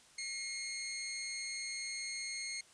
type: tone with amplitude modulation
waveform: 15% pulse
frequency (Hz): 2153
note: C7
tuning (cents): +49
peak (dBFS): -31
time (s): 0.18-2.61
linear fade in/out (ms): 5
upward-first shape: sine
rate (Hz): 239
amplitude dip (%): 35
effects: white hiss -62 dBFS RMS until 2.73 s + resampled to 22050 Hz